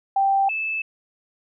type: tone pair in turn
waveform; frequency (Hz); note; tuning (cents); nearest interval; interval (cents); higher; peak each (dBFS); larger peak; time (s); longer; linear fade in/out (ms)
sine; 784 / 2623; G5 / E7; 0 / -9; octave + major sixth; 2091; second; -16 / -23; first; 0.16-0.49 / 0.49-0.82; neither; 5
effects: none